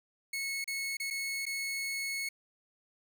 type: tone with dropouts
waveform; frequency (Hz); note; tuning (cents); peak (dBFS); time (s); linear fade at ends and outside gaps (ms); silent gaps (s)
sawtooth; 2193; C#7; -19; -30; 0.33-2.29; 5; 0.643-0.676 / 0.97-0.999 / 1.103-1.107 / 1.455-1.464
effects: none